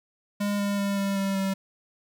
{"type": "tone with pitch steps", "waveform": "square", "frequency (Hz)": [203.9, 201.8, 199.7, 197.64, 195.59, 193.57], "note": ["G#3", "G#3", "G3", "G3", "G3", "G3"], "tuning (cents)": [-32, -49, 32, 14, -4, -22], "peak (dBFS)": -25, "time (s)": [0.4, 1.54], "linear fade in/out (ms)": 10, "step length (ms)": 190, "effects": ["10-bit"]}